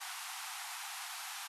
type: band-pass noise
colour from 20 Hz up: pink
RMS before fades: -44 dBFS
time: 0-1.48 s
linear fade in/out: 20 ms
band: 730 to 13000 Hz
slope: 96 dB/octave
effects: none